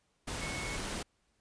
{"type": "tone in noise", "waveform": "sine", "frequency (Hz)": 2200, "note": "C#7", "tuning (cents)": -14, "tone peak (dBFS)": -41, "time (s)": [0.41, 0.77], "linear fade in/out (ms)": 10, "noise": "pink", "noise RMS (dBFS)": -38, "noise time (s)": [0.27, 1.03], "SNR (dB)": -6, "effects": ["pink hiss -75 dBFS RMS until 1.4 s", "resampled to 22050 Hz"]}